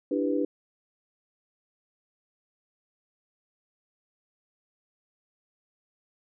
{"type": "chord", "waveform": "sine", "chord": "E minor seventh", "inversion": "third", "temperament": "equal", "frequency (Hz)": [293.7, 329.6, 392, 493.9], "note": ["D4", "E4", "G4", "B4"], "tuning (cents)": [0, 0, 0, 0], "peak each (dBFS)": [-27, -32, -31, -30], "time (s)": [0.11, 0.45], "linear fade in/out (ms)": 5, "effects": []}